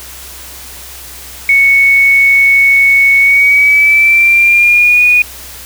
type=tone with pitch glide; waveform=sine; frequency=2217 to 2460 Hz; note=C#7 to D#7; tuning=0 to -20 cents; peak=-4 dBFS; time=1.49-5.22 s; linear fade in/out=2 ms; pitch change=+180 cents; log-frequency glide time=3.19-5.02 s; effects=added 64 Hz sine -36 dBFS peak until 5.65 s + white hiss -30 dBFS RMS until 5.65 s